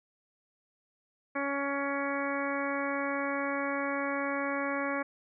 harmonic tone, 279.7 Hz, C#4, 16 cents sharp, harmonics 1 / 2 / 3 / 4 / 5 / 6 / 7 / 8, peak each -35 / -35 / -41 / -37 / -40 / -39 / -42 / -40 dBFS, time 1.35-5.03 s, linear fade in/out 10 ms, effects none

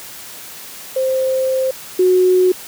sine tone pair in turn, 523.3 / 367.2 Hz, C5 / F#4, 0 / -13 cents, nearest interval tritone, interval 613 cents, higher first, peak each -14 / -9 dBFS, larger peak second, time 0.96-1.71 / 1.99-2.52 s, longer first, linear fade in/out 5 ms, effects white hiss -34 dBFS RMS until 2.67 s + high-pass 80 Hz 12 dB/octave

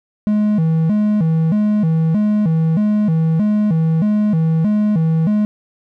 triangle tone with vibrato, 184.3 Hz, F#3, 7 cents flat, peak -10 dBFS, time 0.27-5.45 s, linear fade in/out 0 ms, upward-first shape square, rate 1.6 Hz, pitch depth 230 cents each way, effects none

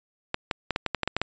clicks, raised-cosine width 0.3 ms, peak -9 dBFS, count 10, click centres 0.344 / 0.512 / 0.707 / 0.761 / 0.863 / 0.947 / 1.033 / 1.076 / 1.166 / 1.216 s, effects resampled to 16000 Hz

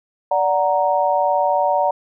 sine chord, D augmented, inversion none, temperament equal with one note detuned, 582.3 / 740 / 932.3 Hz, D5 / F#5 / A#5, -15 / 0 / 0 cents, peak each -19 dBFS, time 0.31-1.91 s, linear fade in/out 5 ms, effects none

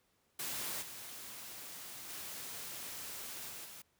white noise with level steps, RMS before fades -40 / -48 / -45 / -47 / -51 dBFS, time 0.39-3.82 s, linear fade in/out 5 ms, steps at 0.81 / 2.08 / 3.48 / 3.64 s, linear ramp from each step 20 ms, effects pink hiss -75 dBFS RMS until 3.99 s + high-pass 60 Hz 12 dB/octave

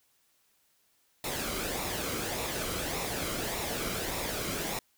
pink noise with flanger, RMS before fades -34 dBFS, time 1.24-4.79 s, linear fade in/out 2 ms, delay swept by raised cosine 0.64 to 1.15 ms, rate 1.7 Hz, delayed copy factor -0.5, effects white hiss -70 dBFS RMS until 4.97 s

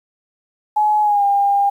sine tone with pitch glide, 846 to 802.7 Hz, G#5 to G5, +32 to +41 cents, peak -12 dBFS, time 0.76-1.7 s, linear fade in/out 10 ms, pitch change -91 cents, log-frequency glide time 1.02-1.24 s, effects 8-bit

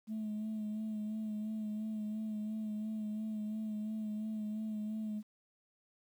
sine tone with vibrato, 215 Hz, A3, 40 cents flat, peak -34 dBFS, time 0.07-5.23 s, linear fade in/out 50 ms, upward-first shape sine, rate 2.9 Hz, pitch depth 30 cents each way, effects tanh soft clip ceiling -34 dBFS + 11-bit

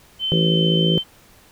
sine tone with pitch glide, 3075 to 3093 Hz, G7 to G7, -34 to -24 cents, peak -20 dBFS, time 0.19-1.04 s, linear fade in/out 50 ms, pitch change +10 cents, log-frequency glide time 0.74-0.87 s
harmonic tone, 55 Hz, A1, in tune, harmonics 3 / 4 / 5 / 6 / 7 / 8 / 9 / 10, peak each -17 / -30 / -31 / -28 / -24 / -36 / -27 / -34 dBFS, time 0.32-0.98 s, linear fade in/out 0 ms
effects pink hiss -51 dBFS RMS until 1.51 s

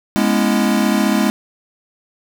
square chord, C# minor seventh, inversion second, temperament equal with one note detuned, 207.7 / 243 / 277.2 / 329.6 Hz, G#3 / B3 / C#4 / E4, 0 / -28 / 0 / 0 cents, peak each -17 / -20 / -22 / -22 dBFS, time 0.16-1.3 s, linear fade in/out 0 ms, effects none

